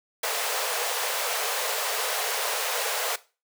pink high-pass noise, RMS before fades -28 dBFS, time 0.23-3.16 s, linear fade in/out 5 ms, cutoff 430 Hz, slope 96 dB/octave, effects noise-tail reverb RT60 0.3 s tail -17 dB re dry

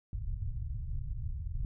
pink low-pass noise, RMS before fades -36 dBFS, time 0.13-1.65 s, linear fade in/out 2 ms, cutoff 130 Hz, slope 48 dB/octave, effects none

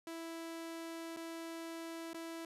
sawtooth tone with dropouts, 330 Hz, E4, 2 cents sharp, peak -39 dBFS, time 0.07-2.45 s, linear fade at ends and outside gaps 2 ms, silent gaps 1.164-1.17 / 2.133-2.144 s, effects resampled to 32000 Hz + 12-bit

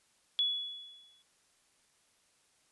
sine tone with exponential decay, 3394 Hz, G#7, 37 cents sharp, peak -25 dBFS, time 0.39-1.22 s, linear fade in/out 0 ms, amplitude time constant 180 ms, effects white hiss -70 dBFS RMS until 2.71 s + resampled to 24000 Hz

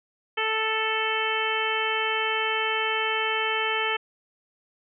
harmonic tone, 440 Hz, A4, in tune, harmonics 1 / 2 / 3 / 4 / 5 / 6 / 7, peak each -31 / -31 / -31 / -31 / -31 / -31 / -31 dBFS, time 0.37-3.97 s, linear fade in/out 10 ms, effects none

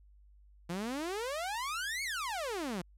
sawtooth exponential two-way sweep, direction up then down, 164.8 to 2262 to 164.8 Hz, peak -31 dBFS, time 0.69-2.82 s, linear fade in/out 10 ms, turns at 2.03 s, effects added 50 Hz sine -57 dBFS peak until 2.97 s + low-pass 12000 Hz 12 dB/octave

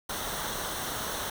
pink noise with comb filter, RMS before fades -34 dBFS, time 0.09-1.3 s, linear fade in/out 5 ms, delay 0.41 ms, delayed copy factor -0.6, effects none

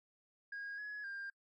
sine tone with pitch steps, 1636 / 1685 / 1598 Hz, G#6 / G#6 / G6, -26 / +25 / +33 cents, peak -40 dBFS, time 0.52-1.3 s, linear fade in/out 5 ms, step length 260 ms, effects noise-tail reverb RT60 0.1 s tail -24 dB re dry + tanh soft clip ceiling -40 dBFS

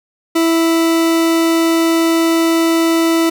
40% pulse tone, 329.6 Hz, E4, in tune, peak -10 dBFS, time 0.35-3.3 s, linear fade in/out 10 ms, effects none

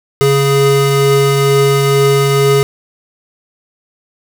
square tone pair together, 139.29 / 415.7 Hz, C#3 / G#4, +9 / +2 cents, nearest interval octave + perfect fifth, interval 1893 cents, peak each -13 / -11 dBFS, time 0.21-2.63 s, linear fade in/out 0 ms, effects none

